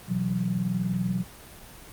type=chord; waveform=sine; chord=B suspended fourth; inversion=none; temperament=equal; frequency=123.47 / 164.81 / 185 Hz; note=B2 / E3 / F#3; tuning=0 / 0 / 0 cents; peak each=-31 / -31 / -26 dBFS; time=0.07-1.25 s; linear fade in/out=50 ms; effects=pink hiss -46 dBFS RMS until 1.92 s + Opus 24 kbps